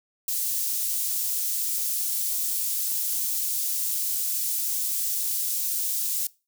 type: high-pass noise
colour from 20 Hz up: white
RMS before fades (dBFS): -27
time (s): 0.28-6.27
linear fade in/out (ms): 2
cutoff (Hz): 6600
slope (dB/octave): 12
effects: noise-tail reverb RT60 0.3 s tail -22 dB re dry